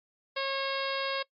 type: harmonic tone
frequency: 544 Hz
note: C#5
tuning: 33 cents flat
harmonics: 1 / 2 / 3 / 4 / 5 / 6 / 7 / 8 / 9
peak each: -33 / -36 / -38 / -39 / -40 / -41 / -41 / -42 / -43 dBFS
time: 0.36-1.23 s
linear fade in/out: 10 ms
effects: noise-tail reverb RT60 0.1 s tail -21 dB re dry + MP3 48 kbps